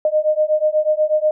sine beating tone pair, 610 / 618.2 Hz, D#5 / D#5, -34 / -11 cents, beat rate 8.2 Hz, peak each -17 dBFS, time 0.05-1.31 s, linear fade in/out 2 ms, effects none

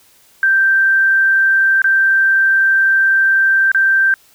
sine tone with dropouts, 1568 Hz, G6, in tune, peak -9 dBFS, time 0.43-4.14 s, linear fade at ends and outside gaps 1 ms, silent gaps 1.819-1.843 / 3.717-3.747 s, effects white hiss -50 dBFS RMS until 4.34 s

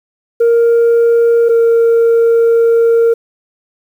sine tone pair in turn, 466.2 / 461.9 Hz, A#4 / A#4, 0 / -16 cents, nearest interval unison, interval 16 cents, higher first, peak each -4 dBFS, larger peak neither, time 0.4-1.49 / 1.49-3.14 s, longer second, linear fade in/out 10 ms, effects tanh soft clip ceiling -5 dBFS + 7-bit

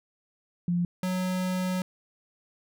sine / square tone pair in turn, 174.61 / 184.14 Hz, F3 / F#3, 0 / -8 cents, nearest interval minor second, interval 92 cents, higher second, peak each -23 / -27 dBFS, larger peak first, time 0.68-0.85 / 1.03-1.82 s, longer second, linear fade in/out 2 ms, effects none

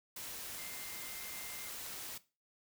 sine tone in noise, 2093 Hz, C7, in tune, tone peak -52 dBFS, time 0.58-1.69 s, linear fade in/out 5 ms, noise white, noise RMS -45 dBFS, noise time 0.16-2.18 s, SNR -10 dB, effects noise-tail reverb RT60 0.3 s tail -17 dB re dry

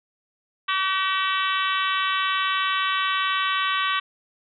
harmonic tone, 381.2 Hz, G4, 48 cents flat, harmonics 3 / 4 / 5 / 6 / 7 / 8 / 9 / 10, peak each -24 / -29 / -30 / -34 / -31 / -31 / -33 / -34 dBFS, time 0.68-4 s, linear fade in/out 10 ms, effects none

